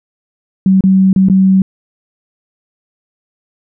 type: tone with dropouts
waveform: sine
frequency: 190.4 Hz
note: F#3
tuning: 50 cents sharp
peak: -5 dBFS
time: 0.66-1.62 s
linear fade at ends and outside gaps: 2 ms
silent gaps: 0.808-0.838 / 1.13-1.161 / 1.286-1.298 s
effects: none